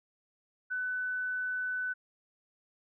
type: tone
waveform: sine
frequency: 1500 Hz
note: F#6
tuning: 23 cents sharp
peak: -31 dBFS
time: 0.7-1.94 s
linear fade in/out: 20 ms
effects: none